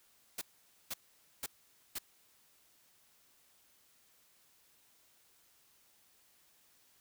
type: noise bursts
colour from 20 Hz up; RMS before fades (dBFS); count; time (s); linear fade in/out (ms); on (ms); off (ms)
white; -39; 4; 0.38-1.986; 5; 34; 490
effects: white hiss -68 dBFS RMS until 7 s